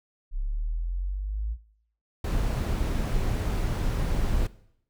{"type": "linear sweep", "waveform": "sine", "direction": "up", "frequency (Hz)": [32.7, 55.4], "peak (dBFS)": -26, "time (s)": [0.31, 1.57], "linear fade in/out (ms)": 50}
{"type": "noise", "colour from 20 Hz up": "brown", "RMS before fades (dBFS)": -26, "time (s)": [2.24, 4.47], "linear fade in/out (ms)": 5}
{"effects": ["noise-tail reverb RT60 0.7 s tail -19 dB re dry"]}